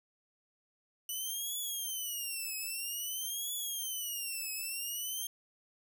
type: tone with vibrato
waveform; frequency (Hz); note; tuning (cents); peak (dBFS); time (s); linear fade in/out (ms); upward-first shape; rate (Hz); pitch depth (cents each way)
5% pulse; 2960; F#7; 0; -28; 1.09-5.27; 2; triangle; 0.51; 260
effects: none